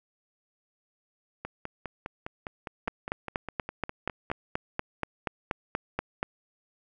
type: two click trains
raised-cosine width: 0.5 ms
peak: -13 / -20 dBFS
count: 15 / 15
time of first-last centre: 2.88-6.229 / 1.45-4.301 s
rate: 4.18 / 4.91 Hz
effects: none